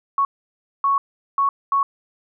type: tone bursts at uneven times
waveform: sine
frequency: 1108.7 Hz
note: C#6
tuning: in tune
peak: -15 dBFS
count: 4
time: 0.18-0.25 / 0.84-0.98 / 1.38-1.49 / 1.72-1.83 s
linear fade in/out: 2 ms
effects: none